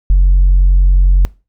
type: tone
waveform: sine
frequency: 45.54 Hz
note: F#1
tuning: 27 cents flat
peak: -3 dBFS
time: 0.1-1.25 s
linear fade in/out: 0 ms
effects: noise-tail reverb RT60 0.3 s tail -23 dB re dry + tanh soft clip ceiling -3 dBFS